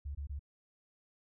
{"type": "tone bursts", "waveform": "sine", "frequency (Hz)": 71.1, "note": "C#2", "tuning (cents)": 45, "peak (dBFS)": -37, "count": 3, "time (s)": [0.05, 0.394], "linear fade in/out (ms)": 10, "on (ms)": 100, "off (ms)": 22, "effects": []}